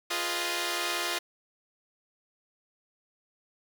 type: chord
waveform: 5% pulse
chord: F half-diminished seventh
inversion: none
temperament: equal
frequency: 349.2 / 415.3 / 493.9 / 622.3 Hz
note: F4 / Ab4 / Cb5 / Eb5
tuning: 0 / 0 / 0 / 0 cents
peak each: -20 / -26 / -26 / -24 dBFS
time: 0.1-1.19 s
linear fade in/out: 10 ms
effects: none